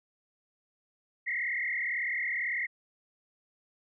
sine tone with frequency modulation, 2017 Hz, B6, 36 cents sharp, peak -29 dBFS, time 1.26-2.67 s, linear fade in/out 20 ms, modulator 38.1 Hz, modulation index 3.9, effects none

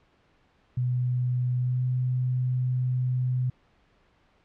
sine tone with pitch glide, 124.6 to 126.49 Hz, B2 to B2, +16 to +42 cents, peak -23 dBFS, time 0.77-3.5 s, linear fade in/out 5 ms, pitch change +26 cents, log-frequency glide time 1.58-1.83 s, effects pink hiss -64 dBFS RMS until 4.44 s + low-pass 3000 Hz 12 dB/octave

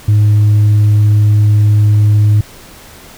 sine tone, 105 Hz, G#2, 19 cents sharp, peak -3 dBFS, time 0.08-2.41 s, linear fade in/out 5 ms, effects tanh soft clip ceiling -4 dBFS + pink hiss -36 dBFS RMS until 3.17 s

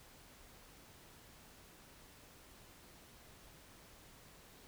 silence, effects pink hiss -60 dBFS RMS until 4.67 s

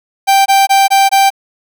45% pulse tone bursts, 784 Hz, G5, in tune, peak -6 dBFS, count 5, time 0.27-1.304 s, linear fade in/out 20 ms, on 190 ms, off 21 ms, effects none

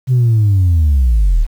sine linear sweep, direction down, 130.81 to 33.59 Hz, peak -6 dBFS, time 0.07-1.47 s, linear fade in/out 50 ms, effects tanh soft clip ceiling -6 dBFS + 7-bit

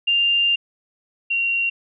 sine tone pair in turn, 2794 / 2754 Hz, F7 / F7, 0 / -25 cents, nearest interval unison, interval 25 cents, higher first, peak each -15 / -18 dBFS, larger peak first, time 0.07-0.56 / 1.3-1.7 s, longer first, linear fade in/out 10 ms, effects none

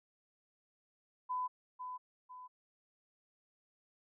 sine tone with echo, 1004 Hz, B5, 28 cents sharp, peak -34 dBFS, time 1.29-1.48 s, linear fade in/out 20 ms, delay 500 ms, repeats 2, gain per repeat -7 dB, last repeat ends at 2.48 s, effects none

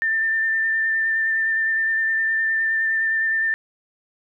sine tone with vibrato, 1789 Hz, A6, 28 cents sharp, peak -18 dBFS, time 0.02-3.54 s, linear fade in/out 0 ms, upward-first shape triangle, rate 9.7 Hz, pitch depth 19 cents each way, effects none

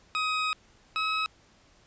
20% pulse tone pair in turn, 1260 / 1280.5 Hz, D#6 / D#6, +21 / +49 cents, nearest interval unison, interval 28 cents, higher second, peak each -21 dBFS, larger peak neither, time 0.15-0.53 / 0.96-1.26 s, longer first, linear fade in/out 0 ms, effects pink hiss -60 dBFS RMS until 1.86 s + resampled to 16000 Hz

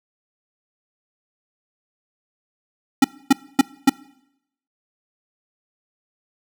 square tone bursts, 271.6 Hz, C#4, 35 cents flat, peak -9 dBFS, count 4, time 3.02-3.896 s, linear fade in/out 5 ms, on 24 ms, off 260 ms, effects noise-tail reverb RT60 0.8 s tail -22 dB re dry

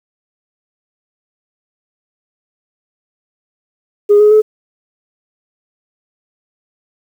sine tone with pitch steps, 412.1 / 420.8 / 429.6 Hz, G#4 / G#4 / A4, -13 / +23 / -41 cents, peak -3 dBFS, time 4.09-4.42 s, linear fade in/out 20 ms, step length 110 ms, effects tanh soft clip ceiling -1 dBFS + 7-bit

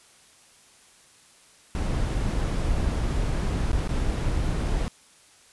brown noise with dropouts, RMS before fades -25 dBFS, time 1.75-4.88 s, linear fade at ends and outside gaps 0 ms, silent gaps 3.716-3.731 / 3.875-3.892 s, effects white hiss -55 dBFS RMS until 5.52 s + resampled to 24000 Hz

